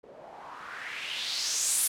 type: noise with low-pass filter sweep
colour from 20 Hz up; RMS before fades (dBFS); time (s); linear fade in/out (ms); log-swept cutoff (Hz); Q
blue; -33; 0.03-1.88; 10; 450 to 11000; 3
effects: none